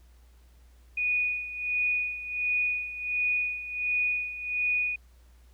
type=tone with tremolo; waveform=sine; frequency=2469 Hz; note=D#7; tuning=14 cents flat; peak=-23 dBFS; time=0.97-4.96 s; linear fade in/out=5 ms; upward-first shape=sine; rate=1.4 Hz; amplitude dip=75%; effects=added 60 Hz sine -53 dBFS peak until 5.53 s + pink hiss -66 dBFS RMS until 5.53 s